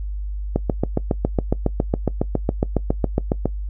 click train, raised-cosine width 2 ms, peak -4 dBFS, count 22, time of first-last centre 0.56-3.457 s, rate 7.25 Hz, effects noise-tail reverb RT60 0.1 s tail -21 dB re dry + added 50 Hz sine -24 dBFS peak until 3.69 s

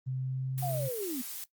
sine tone with pitch glide, 130 to 131.59 Hz, C3 to C3, -11 to +10 cents, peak -31 dBFS, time 0.06-0.89 s, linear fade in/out 20 ms, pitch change +21 cents, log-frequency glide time 0.17-0.56 s
blue noise, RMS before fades -40 dBFS, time 0.58-1.44 s, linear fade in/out 0 ms
sine linear sweep, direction down, 740 to 233.1 Hz, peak -33 dBFS, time 0.62-1.22 s, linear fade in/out 10 ms
effects noise-tail reverb RT60 0.1 s tail -18 dB re dry + Opus 32 kbps

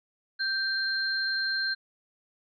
sine tone pair together, 1568 / 4175 Hz, G6 / C8, 0 / -5 cents, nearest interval octave + perfect fourth, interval 1695 cents, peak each -28 / -30 dBFS, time 0.39-1.75 s, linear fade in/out 20 ms, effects none

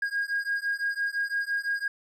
triangle beating tone pair, 1628 / 1633.9 Hz, G#6 / G#6, -35 / -29 cents, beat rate 5.9 Hz, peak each -27 dBFS, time 0.02-1.88 s, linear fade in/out 5 ms, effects tanh soft clip ceiling -20 dBFS

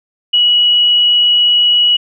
sine tone, 2923 Hz, F#7, 22 cents flat, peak -7 dBFS, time 0.33-1.97 s, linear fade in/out 10 ms, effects none

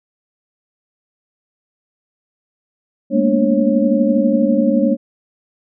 sine tone cluster, 207.4 / 228.2 / 240.2 / 292.7 / 547 Hz, G#3 / A#3 / B3 / D4 / C#5, -2 / -37 / -48 / -6 / -23 cents, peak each -18 dBFS, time 3.1-4.97 s, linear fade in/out 50 ms, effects none

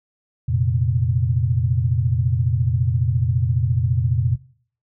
sine chord, F suspended fourth, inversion none, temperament just, 87.31 / 116.41 / 130.96 Hz, F2 / Bb2 / C3, 0 / -2 / +2 cents, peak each -22 / -20 / -21 dBFS, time 0.48-4.36 s, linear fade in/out 10 ms, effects noise-tail reverb RT60 0.5 s tail -18 dB re dry

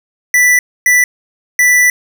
square tone bursts at uneven times, 1975.5 Hz, B6, in tune, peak -7 dBFS, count 3, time 0.34-0.59 / 0.86-1.04 / 1.59-1.9 s, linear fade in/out 2 ms, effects none

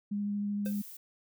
sine tone with vibrato, 204.4 Hz, G#3, 27 cents flat, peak -30 dBFS, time 0.11-0.82 s, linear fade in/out 10 ms, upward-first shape sine, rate 13 Hz, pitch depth 9 cents each way
violet noise, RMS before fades -47 dBFS, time 0.65-0.97 s, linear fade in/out 5 ms
square tone with exponential decay, 520 Hz, C5, 11 cents flat, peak -37 dBFS, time 0.66-0.76 s, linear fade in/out 0 ms, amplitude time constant 21 ms
effects none

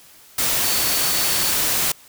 sine tone in noise, 4470 Hz, C#8, 14 cents sharp, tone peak -28 dBFS, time 0.64-1.51 s, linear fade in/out 5 ms, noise white, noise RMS -20 dBFS, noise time 0.38-1.92 s, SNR -11 dB, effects white hiss -48 dBFS RMS until 2.08 s

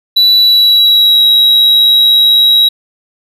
triangle tone with pitch glide, 3951 to 3854 Hz, B7 to B7, 0 to -43 cents, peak -3 dBFS, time 0.16-2.69 s, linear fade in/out 10 ms, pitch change -43 cents, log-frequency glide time 0.36-1.24 s, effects none

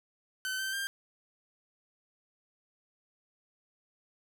sawtooth tone with pitch steps, 1525 / 1550 / 1592 Hz, G6 / G6 / G6, -48 / -20 / +26 cents, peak -29 dBFS, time 0.45-0.87 s, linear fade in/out 0 ms, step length 140 ms, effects none

